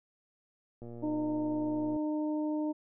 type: click train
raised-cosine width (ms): 2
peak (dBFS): -33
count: 136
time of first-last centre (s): 0.82-1.964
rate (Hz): 118
type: harmonic tone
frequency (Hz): 304.3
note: D#4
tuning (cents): -38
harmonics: 1 / 2 / 3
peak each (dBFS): -30 / -39 / -44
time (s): 1.02-2.73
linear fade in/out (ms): 20
effects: none